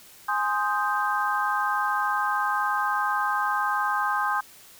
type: chord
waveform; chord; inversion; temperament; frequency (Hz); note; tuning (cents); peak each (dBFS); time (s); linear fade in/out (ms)
sine; Ab major seventh; none; equal; 830.6 / 1046.5 / 1244.5 / 1568; Ab5 / C6 / Eb6 / G6; 0 / 0 / 0 / 0; -28; 0.28-4.41; 10
effects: white hiss -50 dBFS RMS until 4.79 s